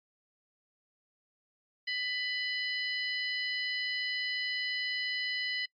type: harmonic tone with a mistuned harmonic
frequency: 994 Hz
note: B5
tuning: 11 cents sharp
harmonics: 2 / 3 / 4 / 5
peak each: -34 / -38 / -40 / -42 dBFS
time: 1.87-5.66 s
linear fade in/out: 10 ms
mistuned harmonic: 4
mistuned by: +55 cents
effects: noise-tail reverb RT60 0.1 s tail -24 dB re dry + AAC 64 kbps